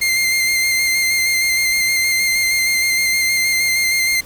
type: tone with vibrato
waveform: sawtooth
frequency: 2100 Hz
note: C7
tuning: 6 cents sharp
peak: -11 dBFS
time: 0.01-4.21 s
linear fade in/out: 10 ms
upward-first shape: square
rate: 6.4 Hz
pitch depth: 15 cents each way
effects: pink hiss -40 dBFS RMS until 4.25 s